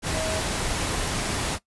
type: tone in noise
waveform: sine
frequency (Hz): 636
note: D#5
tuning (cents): +38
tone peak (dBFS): -29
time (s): 0.12-0.43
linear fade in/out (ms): 50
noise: pink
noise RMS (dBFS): -27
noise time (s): 0.02-1.59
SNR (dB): -5
effects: noise-tail reverb RT60 0.1 s tail -18 dB re dry + resampled to 24000 Hz